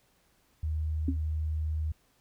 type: tone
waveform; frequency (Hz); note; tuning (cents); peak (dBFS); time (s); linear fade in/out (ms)
sine; 77.78; D#2; 0; -28; 0.63-1.92; 5
type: tone with exponential decay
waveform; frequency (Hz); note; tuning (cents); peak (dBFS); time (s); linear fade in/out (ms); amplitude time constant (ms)
sine; 268.7; C4; +46; -23; 1.08-1.18; 5; 20
effects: pink hiss -68 dBFS RMS until 2.2 s